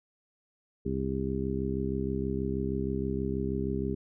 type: harmonic tone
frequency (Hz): 66.3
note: C2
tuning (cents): +23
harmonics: 1 / 2 / 3 / 4 / 5 / 6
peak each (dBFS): -36 / -36 / -34 / -36 / -39 / -34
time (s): 0.85-3.95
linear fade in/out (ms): 10
effects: none